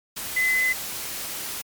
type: tone in noise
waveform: sine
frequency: 2026 Hz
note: B6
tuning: 44 cents sharp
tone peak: -19 dBFS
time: 0.36-0.73 s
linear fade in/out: 10 ms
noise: white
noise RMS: -32 dBFS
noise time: 0.16-1.62 s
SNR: +10 dB
effects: MP3 96 kbps